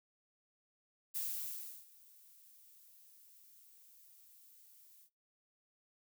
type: noise with ADSR envelope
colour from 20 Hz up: violet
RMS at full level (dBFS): -38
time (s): 1.14-5.1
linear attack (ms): 20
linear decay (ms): 690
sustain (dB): -24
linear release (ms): 75
effects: noise-tail reverb RT60 0.3 s tail -25 dB re dry